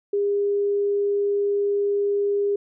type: tone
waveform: sine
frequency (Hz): 405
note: G#4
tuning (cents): -43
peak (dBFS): -19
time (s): 0.13-2.56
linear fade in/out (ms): 5
effects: none